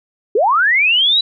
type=linear sweep; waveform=sine; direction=up; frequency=370 to 3980 Hz; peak=-10 dBFS; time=0.35-1.21 s; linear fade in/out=5 ms; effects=none